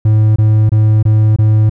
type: tone bursts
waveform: triangle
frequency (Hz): 108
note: A2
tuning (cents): -32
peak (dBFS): -4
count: 5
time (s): 0.05-1.696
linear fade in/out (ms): 5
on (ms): 310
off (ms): 24
effects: none